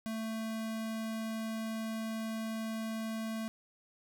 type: tone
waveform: square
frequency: 222.2 Hz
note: A3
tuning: 17 cents sharp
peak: -36 dBFS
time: 0.06-3.48 s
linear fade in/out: 0 ms
effects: none